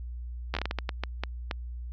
slowing click train, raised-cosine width 0.3 ms, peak -14 dBFS, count 12, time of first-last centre 0.54-1.512 s, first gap 11 ms, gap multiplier 1.38, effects added 60 Hz sine -35 dBFS peak until 1.92 s + resampled to 16000 Hz

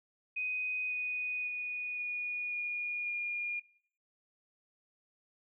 sine tone with pitch steps, 2500 / 2484 / 2468 / 2453 / 2437 / 2422 Hz, D#7 / D#7 / D#7 / D#7 / D#7 / D#7, +8 / -3 / -15 / -25 / -37 / -47 cents, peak -33 dBFS, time 0.36-3.6 s, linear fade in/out 10 ms, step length 540 ms, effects noise-tail reverb RT60 0.5 s tail -17 dB re dry

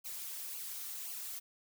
blue noise with flanger, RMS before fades -43 dBFS, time 0.04-1.4 s, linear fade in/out 20 ms, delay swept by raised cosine 0.53 to 4.93 ms, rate 1.9 Hz, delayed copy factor -0.9, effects none

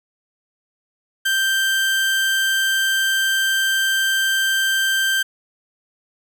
30% pulse tone, 1568 Hz, G6, in tune, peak -14 dBFS, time 1.25-5.23 s, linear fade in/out 10 ms, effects none

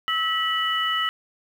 sine tone cluster, 1300 / 1944 / 2963 Hz, E6 / B6 / F#7, -24 / -28 / +2 cents, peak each -25 / -27 / -25 dBFS, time 0.08-1.09 s, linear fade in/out 0 ms, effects 8-bit

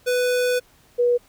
square / sine tone pair in turn, 496.1 / 484.8 Hz, B4 / B4, +8 / -32 cents, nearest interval unison, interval 40 cents, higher first, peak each -19 / -15 dBFS, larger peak second, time 0.06-0.6 / 0.98-1.18 s, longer first, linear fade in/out 20 ms, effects pink hiss -56 dBFS RMS until 1.28 s

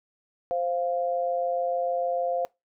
sine tone pair together, 523.3 / 696.5 Hz, C5 / F5, 0 / -5 cents, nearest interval perfect fourth, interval 495 cents, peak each -27 dBFS, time 0.51-2.45 s, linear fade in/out 0 ms, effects noise-tail reverb RT60 0.2 s tail -23 dB re dry

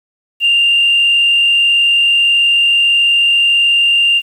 sine tone with frequency modulation, 2794 Hz, F7, in tune, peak -7 dBFS, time 0.4-4.22 s, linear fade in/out 50 ms, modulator 41.6 Hz, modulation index 0.75, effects tanh soft clip ceiling -3 dBFS + 7-bit

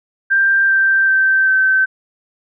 sine tone with pitch steps, 1582 / 1568.4 / 1554.8 / 1541.4 Hz, G6 / G6 / G6 / G6, +15 / 0 / -15 / -30 cents, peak -10 dBFS, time 0.3-1.86 s, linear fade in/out 20 ms, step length 390 ms, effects none

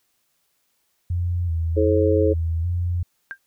sine tone with vibrato, 84.9 Hz, F2, 48 cents flat, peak -20 dBFS, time 1.1-3.03 s, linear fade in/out 5 ms, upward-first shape square, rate 1.3 Hz, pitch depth 55 cents each way
harmonic tone, 107.1 Hz, A2, 46 cents flat, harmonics 3 / 4 / 5, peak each -22 / -19 / -22 dBFS, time 1.76-2.34 s, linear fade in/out 20 ms
sine tone with exponential decay, 1591 Hz, G6, 25 cents sharp, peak -24 dBFS, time 3.31-3.38 s, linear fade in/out 0 ms, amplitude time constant 15 ms
effects white hiss -69 dBFS RMS until 3.46 s

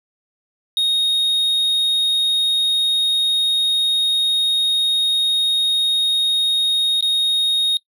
triangle tone with dropouts, 3729 Hz, A#7, in tune, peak -13 dBFS, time 0.77-7.77 s, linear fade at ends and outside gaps 1 ms, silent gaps 7.008-7.025 s, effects noise-tail reverb RT60 0.1 s tail -24 dB re dry

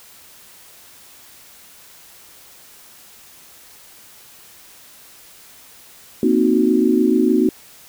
sine chord, C half-diminished seventh, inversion third, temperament equal with one note detuned, 234.8 / 261.6 / 311.1 / 370 Hz, Bb3 / C4 / Eb4 / Gb4, +13 / 0 / 0 / 0 cents, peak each -18 dBFS, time 6.23-7.49 s, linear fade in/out 2 ms, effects white hiss -45 dBFS RMS until 7.88 s

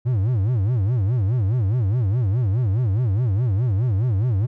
triangle tone with vibrato, 110 Hz, A2, in tune, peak -15 dBFS, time 0.05-4.47 s, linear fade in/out 20 ms, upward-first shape sine, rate 4.8 Hz, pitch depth 280 cents each way, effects none

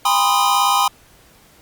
square tone cluster, 804 / 982 / 1040 / 1244 Hz, G5 / B5 / C6 / D#6, +44 / -10 / -11 / -1 cents, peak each -20 dBFS, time 0.05-0.88 s, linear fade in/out 5 ms, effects pink hiss -50 dBFS RMS until 1.61 s + Opus 48 kbps

